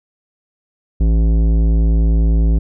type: tone with tanh clipping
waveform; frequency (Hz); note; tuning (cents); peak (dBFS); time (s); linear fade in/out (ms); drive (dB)
triangle; 55; A1; 0; -12; 1-2.59; 10; 18
effects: none